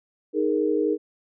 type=chord; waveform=sine; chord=D# suspended fourth; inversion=none; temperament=just; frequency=311.1 / 414.8 / 466.7 Hz; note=D#4 / G#4 / A#4; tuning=0 / -2 / +2 cents; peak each=-24 / -24 / -25 dBFS; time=0.33-0.98 s; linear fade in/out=50 ms; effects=none